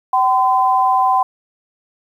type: tone pair together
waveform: sine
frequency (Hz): 765.3 / 1020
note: G5 / C6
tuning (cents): -42 / -44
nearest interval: perfect fourth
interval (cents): 498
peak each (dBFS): -14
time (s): 0.13-1.23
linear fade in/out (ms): 5
effects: 8-bit